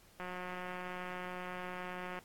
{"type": "click train", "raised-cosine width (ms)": 0.5, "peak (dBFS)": -28, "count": 361, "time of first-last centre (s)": [0.2, 2.189], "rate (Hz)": 181, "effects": ["pink hiss -63 dBFS RMS until 2.24 s", "AAC 64 kbps"]}